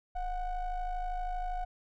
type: ring-modulated tone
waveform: triangle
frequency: 376.3 Hz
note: F#4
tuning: 29 cents sharp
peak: -27 dBFS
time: 0.15-1.65 s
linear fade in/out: 10 ms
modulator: 350 Hz
effects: none